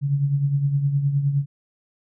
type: tone with tremolo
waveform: sine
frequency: 141 Hz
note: C#3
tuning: 30 cents sharp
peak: -15 dBFS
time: 0.01-1.46 s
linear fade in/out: 50 ms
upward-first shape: triangle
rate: 9.7 Hz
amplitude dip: 65%
effects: none